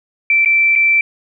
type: tone with dropouts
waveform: sine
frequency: 2336 Hz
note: D7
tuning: 10 cents flat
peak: -9 dBFS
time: 0.3-1.01 s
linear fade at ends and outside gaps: 2 ms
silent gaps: 0.449-0.458 / 0.754-0.759 s
effects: none